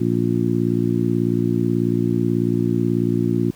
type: harmonic tone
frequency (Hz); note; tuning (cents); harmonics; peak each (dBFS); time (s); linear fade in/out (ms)
58.27; A#1; 0; 2 / 3 / 4 / 5 / 6; -23 / -23 / -23 / -23 / -23; 0-3.51; 10
effects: pink hiss -49 dBFS RMS until 3.55 s